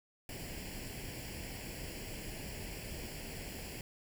pink noise with comb filter, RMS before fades -44 dBFS, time 0.29-3.81 s, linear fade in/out 2 ms, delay 0.4 ms, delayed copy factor +0.75, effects none

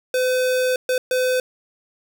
square tone bursts at uneven times, 508 Hz, B4, 49 cents sharp, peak -18 dBFS, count 3, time 0.14-0.76 / 0.89-0.98 / 1.11-1.4 s, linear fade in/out 2 ms, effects 10-bit

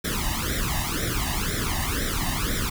pink noise with flanger, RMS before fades -26 dBFS, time 0.04-2.7 s, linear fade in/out 10 ms, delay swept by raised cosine 0.53 to 1.08 ms, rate 2 Hz, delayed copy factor +1, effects none

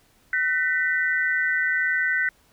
sine tone cluster, 1514 / 1811 / 1972 Hz, F#6 / A6 / B6, +39 / +49 / -3 cents, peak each -23 / -29 / -24 dBFS, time 0.33-2.29 s, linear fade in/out 2 ms, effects pink hiss -60 dBFS RMS until 2.52 s

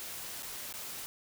white noise with dropouts, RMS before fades -42 dBFS, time 0-1.06 s, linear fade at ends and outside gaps 0 ms, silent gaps 0.424-0.43 / 0.726-0.739 s, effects none

